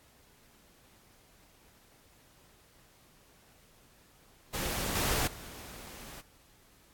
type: noise with level steps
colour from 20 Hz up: pink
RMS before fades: -34 / -30 / -47 dBFS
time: 4.53-6.22 s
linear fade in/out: 20 ms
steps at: 4.95 / 5.27 s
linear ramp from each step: 5 ms
effects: pink hiss -62 dBFS RMS until 6.93 s + AAC 64 kbps